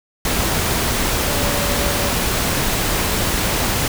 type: tone in noise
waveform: sine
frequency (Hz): 575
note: D5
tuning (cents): -37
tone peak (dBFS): -26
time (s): 1.27-2.09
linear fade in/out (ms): 2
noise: pink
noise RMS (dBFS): -19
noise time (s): 0.25-3.88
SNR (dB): -10
effects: none